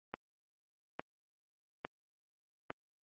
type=click train; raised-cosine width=0.5 ms; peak=-22 dBFS; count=4; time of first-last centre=0.14-2.704 s; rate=1.17 Hz; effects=high-pass 150 Hz 12 dB/octave + Opus 24 kbps